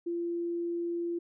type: tone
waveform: sine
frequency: 342.7 Hz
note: F4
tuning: 33 cents flat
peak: -30 dBFS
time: 0.06-1.19 s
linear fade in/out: 10 ms
effects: none